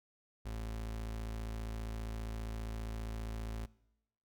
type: tone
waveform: 35% pulse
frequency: 55 Hz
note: A1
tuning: in tune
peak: -37 dBFS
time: 0.45-3.66 s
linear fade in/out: 10 ms
effects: noise-tail reverb RT60 0.9 s tail -22 dB re dry